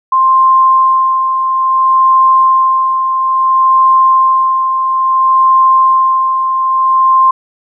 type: tone with tremolo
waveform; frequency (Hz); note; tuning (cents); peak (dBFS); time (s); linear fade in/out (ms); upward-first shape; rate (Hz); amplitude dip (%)
sine; 1051; C6; +7; -4; 0.12-7.31; 5; sine; 0.59; 50
effects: none